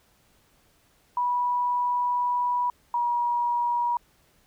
sine tone pair in turn, 978 / 958.4 Hz, B5 / A#5, -17 / +48 cents, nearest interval unison, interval 35 cents, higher first, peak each -22 dBFS, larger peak neither, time 1.17-2.7 / 2.94-3.97 s, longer first, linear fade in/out 2 ms, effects pink hiss -63 dBFS RMS until 4.46 s

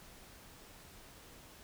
silence, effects pink hiss -56 dBFS RMS until 1.63 s

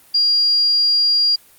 sine tone, 4800 Hz, D8, 37 cents sharp, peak -12 dBFS, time 0.14-1.36 s, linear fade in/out 10 ms, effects white hiss -49 dBFS RMS until 1.58 s + Opus 32 kbps

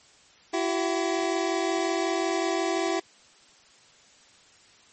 25% pulse tone pair together, 335.4 / 380.9 Hz, E4 / G4, +30 / -50 cents, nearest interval major second, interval 220 cents, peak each -23 / -24 dBFS, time 0.53-3 s, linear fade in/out 10 ms, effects white hiss -56 dBFS RMS until 4.92 s + MP3 32 kbps

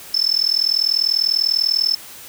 sine tone with amplitude modulation, 5274 Hz, E8, in tune, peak -11 dBFS, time 0.14-1.95 s, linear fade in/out 5 ms, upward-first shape sine, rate 40.1 Hz, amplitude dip 95%, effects white hiss -38 dBFS RMS until 2.28 s

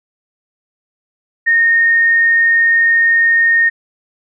sine tone, 1843 Hz, A#6, 20 cents flat, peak -8 dBFS, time 1.46-3.7 s, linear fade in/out 20 ms, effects none

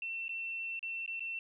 sine tone with dropouts, 2696 Hz, E7, 38 cents sharp, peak -36 dBFS, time 0.02-1.39 s, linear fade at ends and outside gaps 2 ms, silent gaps 0.282-0.292 / 0.793-0.828 / 1.062-1.077 / 1.196-1.205 s, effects 13-bit

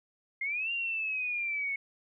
sine linear two-way sweep, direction up then down, 2093 to 2794 to 2190 Hz, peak -30 dBFS, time 0.41-1.76 s, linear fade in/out 5 ms, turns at 0.72 s, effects none

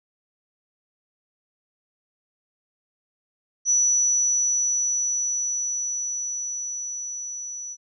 sine tone with level ramp, 5920 Hz, F#8, in tune, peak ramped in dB -16 to -32 dBFS, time 3.65-7.77 s, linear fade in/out 50 ms, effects none

